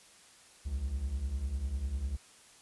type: beating tone pair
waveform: triangle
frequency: 60.2 / 70.2 Hz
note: B1 / C#2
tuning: -44 / +22 cents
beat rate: 10 Hz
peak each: -36 / -31 dBFS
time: 0.65-2.17 s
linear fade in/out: 20 ms
effects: white hiss -58 dBFS RMS until 2.61 s + resampled to 24000 Hz